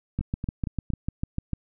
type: two click trains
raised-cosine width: 5 ms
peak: -14 / -18 dBFS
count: 10 / 4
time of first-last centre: 0.19-1.533 / 0.21-0.903 s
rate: 6.7 / 4.33 Hz
effects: none